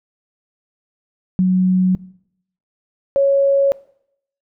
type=tone pair in turn; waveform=sine; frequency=184.8 / 553.8 Hz; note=F#3 / C#5; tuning=-2 / -2 cents; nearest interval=octave + perfect fifth; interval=1900 cents; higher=second; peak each=-11 dBFS; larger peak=neither; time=1.39-1.95 / 3.16-3.72 s; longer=neither; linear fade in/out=0 ms; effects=noise-tail reverb RT60 0.7 s tail -21 dB re dry